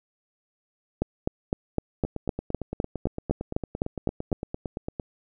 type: two click trains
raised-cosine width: 2 ms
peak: -17 / -10 dBFS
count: 27 / 14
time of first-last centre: 2.05-4.998 / 1.02-4.328 s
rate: 8.82 / 3.93 Hz
effects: none